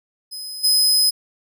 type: tone with level steps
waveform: sawtooth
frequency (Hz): 5050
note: D#8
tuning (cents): +25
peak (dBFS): -27 / -11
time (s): 0.31-1.11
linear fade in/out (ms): 20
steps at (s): 0.63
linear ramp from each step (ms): 20
effects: none